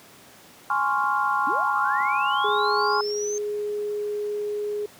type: chord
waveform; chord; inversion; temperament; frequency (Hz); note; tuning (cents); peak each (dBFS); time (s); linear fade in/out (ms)
sine; Db major seventh; second; equal; 830.6 / 1046.5 / 1108.7 / 1396.9; Ab5 / C6 / Db6 / F6; 0 / 0 / 0 / 0; -26; 0.7-3.01; 2
type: click train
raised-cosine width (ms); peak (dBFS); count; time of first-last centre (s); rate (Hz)
2; -34; 5; 1.04-2.972; 2.07
type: linear sweep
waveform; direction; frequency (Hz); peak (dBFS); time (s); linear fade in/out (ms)
sine; up; 246.9 to 6360; -30; 1.47-3.38; 0
type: tone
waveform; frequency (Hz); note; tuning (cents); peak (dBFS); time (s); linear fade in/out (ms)
sine; 416.4; G#4; +5; -25; 2.44-4.86; 5
effects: pink hiss -49 dBFS RMS until 4.99 s + high-pass 150 Hz 12 dB/octave